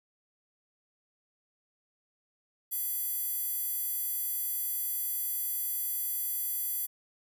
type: tone with high-pass filter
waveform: square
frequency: 670 Hz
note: E5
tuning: 28 cents sharp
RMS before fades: -33 dBFS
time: 2.71-6.87 s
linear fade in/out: 20 ms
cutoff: 12000 Hz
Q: 2.8
effects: none